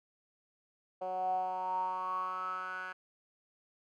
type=tone with band-pass filter sweep; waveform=10% pulse; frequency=185 Hz; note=F#3; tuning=in tune; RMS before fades=-36 dBFS; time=1.01-2.93 s; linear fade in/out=10 ms; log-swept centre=640 to 1600 Hz; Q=10; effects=none